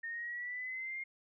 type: linear sweep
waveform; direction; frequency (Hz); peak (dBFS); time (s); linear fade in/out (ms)
sine; up; 1827 to 2131; -38; 0.03-1.04; 10
effects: none